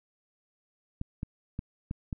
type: clicks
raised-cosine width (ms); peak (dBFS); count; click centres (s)
5; -21; 5; 1.014 / 1.231 / 1.591 / 1.911 / 2.128
effects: none